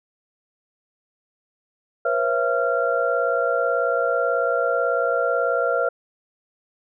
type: tone cluster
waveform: sine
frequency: 484.8 / 543 / 669 / 1382 Hz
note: B4 / C#5 / E5 / F6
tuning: -32 / -36 / +25 / -19 cents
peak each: -24 dBFS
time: 2.05-5.89 s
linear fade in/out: 5 ms
effects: none